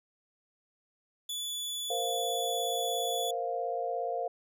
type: tone with pitch glide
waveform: sawtooth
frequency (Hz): 3451 to 3429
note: A7 to A7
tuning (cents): -34 to -45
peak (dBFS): -31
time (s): 1.29-3.31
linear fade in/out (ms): 5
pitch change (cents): -11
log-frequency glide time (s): 1.52-2.86
type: chord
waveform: sine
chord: Bb suspended second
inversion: none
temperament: equal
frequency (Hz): 466.2 / 523.3 / 698.5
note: Bb4 / C5 / F5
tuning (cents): 0 / 0 / 0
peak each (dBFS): -36 / -36 / -33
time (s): 1.9-4.28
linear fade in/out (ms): 5
effects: none